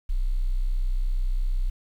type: tone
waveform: sine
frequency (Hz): 31.36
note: B0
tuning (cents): +27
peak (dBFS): -21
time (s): 0.09-1.7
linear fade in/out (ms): 10
effects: 9-bit